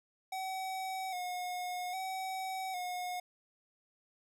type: tone with vibrato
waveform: square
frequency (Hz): 740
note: F#5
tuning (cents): 0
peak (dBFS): -37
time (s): 0.32-3.2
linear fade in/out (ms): 5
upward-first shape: square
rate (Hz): 0.62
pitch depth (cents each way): 42
effects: none